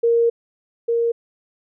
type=tone pair in turn; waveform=sine; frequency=466.2 / 466.2 Hz; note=A#4 / A#4; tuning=0 / 0 cents; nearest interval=unison; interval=0 cents; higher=neither; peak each=-13 / -16 dBFS; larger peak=first; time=0.03-0.3 / 0.88-1.12 s; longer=first; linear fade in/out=10 ms; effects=none